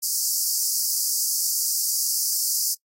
pink high-pass noise, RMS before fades -24 dBFS, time 0.02-2.75 s, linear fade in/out 20 ms, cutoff 4700 Hz, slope 96 dB/octave, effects noise-tail reverb RT60 0.1 s tail -24 dB re dry + AAC 48 kbps

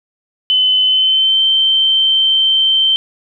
sine tone with pitch glide, 3033 to 3113 Hz, F#7 to G7, +42 to -13 cents, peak -9 dBFS, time 0.5-2.96 s, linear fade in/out 0 ms, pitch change +45 cents, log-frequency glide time 0.84-1.43 s, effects none

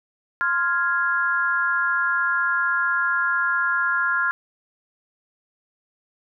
sine chord, F minor, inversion second, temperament equal, 1046.5 / 1396.9 / 1661.2 Hz, C6 / F6 / Ab6, 0 / 0 / 0 cents, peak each -27 / -21 / -24 dBFS, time 0.41-4.31 s, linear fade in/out 0 ms, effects none

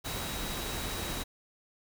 sine tone in noise, 3855 Hz, B7, 43 cents flat, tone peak -44 dBFS, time 0.04-1.24 s, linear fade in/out 20 ms, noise pink, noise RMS -36 dBFS, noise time 0.04-1.24 s, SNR -11 dB, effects none

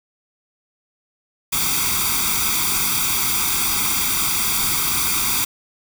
white noise with comb filter, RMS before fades -20 dBFS, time 1.52-5.45 s, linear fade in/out 10 ms, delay 0.85 ms, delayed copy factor +1, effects none

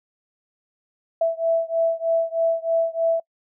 sine beating tone pair, 659.3 / 662.5 Hz, E5 / E5, 0 / +9 cents, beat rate 3.2 Hz, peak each -21 / -22 dBFS, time 1.21-3.2 s, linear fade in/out 5 ms, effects noise-tail reverb RT60 0.1 s tail -26 dB re dry

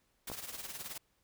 white noise with tremolo, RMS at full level -41 dBFS, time 0.27-0.98 s, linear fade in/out 5 ms, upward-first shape triangle, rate 19 Hz, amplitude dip 75%
clicks, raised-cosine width 1 ms, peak -28 dBFS, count 2, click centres 0.3 / 0.317 s
effects pink hiss -75 dBFS RMS until 1.23 s

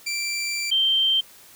20% pulse / sine tone pair in turn, 2349 / 3136 Hz, D7 / G7, 0 / 0 cents, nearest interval perfect fourth, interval 500 cents, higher second, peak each -20 / -17 dBFS, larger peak second, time 0.06-0.71 / 0.71-1.21 s, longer first, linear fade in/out 10 ms, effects white hiss -49 dBFS RMS until 1.55 s

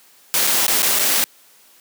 white noise with dropouts, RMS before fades -17 dBFS, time 0.34-1.24 s, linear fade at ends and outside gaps 0 ms, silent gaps 0.468-0.473 / 0.666-0.68 / 0.821-0.829 / 0.989-0.994 s, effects white hiss -51 dBFS RMS until 1.8 s + high-pass 200 Hz 12 dB/octave

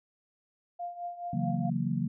sine tone with tremolo, 700 Hz, F5, 4 cents sharp, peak -32 dBFS, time 0.79-1.7 s, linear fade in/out 10 ms, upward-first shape triangle, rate 4.7 Hz, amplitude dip 80%
sine chord, F# dominant seventh, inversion second, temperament just, 138.75 / 166.5 / 185 / 231.2 Hz, C#3 / E3 / F#3 / A#3, +2 / +18 / 0 / -14 cents, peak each -33 dBFS, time 1.33-2.08 s, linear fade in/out 5 ms
effects none

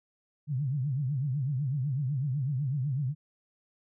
sine tone with vibrato, 136.9 Hz, C#3, 21 cents flat, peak -27 dBFS, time 0.47-3.15 s, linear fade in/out 50 ms, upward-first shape triangle, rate 8 Hz, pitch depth 220 cents each way, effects none

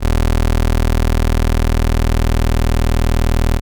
25% pulse tone, 40.12 Hz, E1, 46 cents flat, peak -8 dBFS, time 0-3.61 s, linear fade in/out 50 ms, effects none

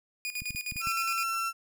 sawtooth tone with tremolo, 2455 Hz, D#7, 24 cents flat, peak -28 dBFS, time 0.25-1.24 s, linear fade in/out 0 ms, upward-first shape square, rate 9.7 Hz, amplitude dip 75%
clicks, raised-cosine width 5 ms, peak -30 dBFS, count 6, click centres 0.42 / 0.506 / 0.549 / 0.722 / 0.76 / 0.872 s
35% pulse tone, 1348 Hz, E6, 38 cents sharp, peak -27 dBFS, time 0.8-1.53 s, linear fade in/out 50 ms
effects none

